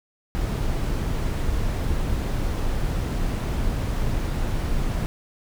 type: noise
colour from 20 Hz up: brown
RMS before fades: -24 dBFS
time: 0.35-5.06 s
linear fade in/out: 0 ms
effects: none